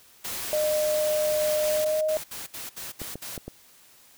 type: noise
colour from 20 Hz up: white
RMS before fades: -33 dBFS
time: 0.24-1.85 s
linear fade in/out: 10 ms
type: tone with pitch glide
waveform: sine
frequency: 610 to 621.7 Hz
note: D#5 to D#5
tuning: -34 to -2 cents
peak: -22 dBFS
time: 0.53-2.17 s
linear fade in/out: 0 ms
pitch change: +32 cents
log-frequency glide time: 1.65-2.05 s
type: noise bursts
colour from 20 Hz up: white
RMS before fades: -37 dBFS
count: 9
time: 1.4-3.376 s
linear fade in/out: 10 ms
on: 160 ms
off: 67 ms
type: clicks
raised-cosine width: 2 ms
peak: -22 dBFS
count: 4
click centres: 3.017 / 3.156 / 3.378 / 3.48 s
effects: white hiss -55 dBFS RMS until 4.17 s